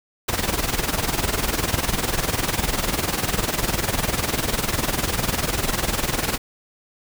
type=noise with tremolo; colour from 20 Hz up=pink; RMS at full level=-20 dBFS; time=0.28-6.38 s; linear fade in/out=10 ms; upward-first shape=sine; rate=20 Hz; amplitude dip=75%; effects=none